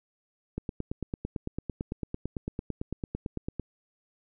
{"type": "click train", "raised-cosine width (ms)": 3, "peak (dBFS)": -19, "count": 28, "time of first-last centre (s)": [0.58, 3.597], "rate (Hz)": 8.95, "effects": []}